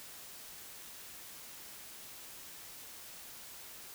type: silence
effects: white hiss -50 dBFS RMS until 3.94 s